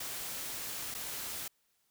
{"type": "noise with dropouts", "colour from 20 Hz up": "white", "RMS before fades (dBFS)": -40, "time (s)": [0, 1.48], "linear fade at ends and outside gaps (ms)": 5, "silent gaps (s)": [0.943, 0.947], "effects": ["white hiss -75 dBFS RMS until 1.9 s"]}